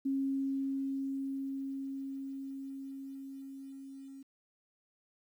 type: tone with level ramp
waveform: sine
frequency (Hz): 271.5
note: C#4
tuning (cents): -36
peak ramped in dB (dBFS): -29 to -46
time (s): 0.05-4.23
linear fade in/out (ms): 10
effects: 11-bit